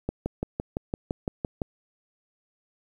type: click train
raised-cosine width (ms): 2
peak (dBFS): -14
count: 10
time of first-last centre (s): 0.09-1.618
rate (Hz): 5.89
effects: 9-bit